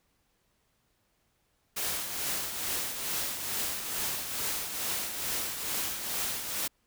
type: noise with tremolo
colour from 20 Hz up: white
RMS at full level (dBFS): -31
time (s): 1.76-6.68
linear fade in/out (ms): 10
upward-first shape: triangle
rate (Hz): 2.3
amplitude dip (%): 55
effects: pink hiss -73 dBFS RMS until 6.86 s